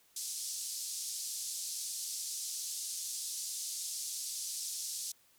pink band-pass noise, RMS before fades -40 dBFS, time 0.16-5.12 s, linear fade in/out 5 ms, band 4900 to 11000 Hz, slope 24 dB/octave, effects white hiss -67 dBFS RMS until 5.38 s

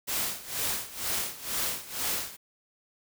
white noise with tremolo, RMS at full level -29 dBFS, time 0.07-2.37 s, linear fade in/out 20 ms, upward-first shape sine, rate 2.1 Hz, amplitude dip 85%, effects none

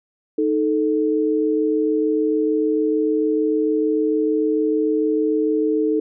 sine tone pair together, 311.1 / 437.8 Hz, D#4 / A4, 0 / -9 cents, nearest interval tritone, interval 591 cents, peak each -19 dBFS, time 0.38-6 s, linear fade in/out 5 ms, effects none

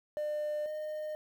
triangle tone pair in turn, 600 / 612.3 Hz, D5 / D#5, +37 / -28 cents, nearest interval unison, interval 35 cents, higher second, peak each -29 / -33 dBFS, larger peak first, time 0.17-0.66 / 0.66-1.15 s, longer neither, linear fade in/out 0 ms, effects tanh soft clip ceiling -26 dBFS + 10-bit

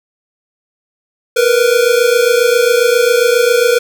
square tone pair together, 466.5 / 493.9 Hz, A#4 / B4, +1 / 0 cents, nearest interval minor second, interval 99 cents, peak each -12 dBFS, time 1.36-3.79 s, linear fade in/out 10 ms, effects none

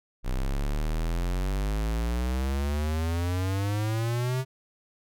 square exponential sweep, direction up, 30.88 to 132.3 Hz, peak -26 dBFS, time 0.23-4.45 s, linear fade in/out 50 ms, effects none

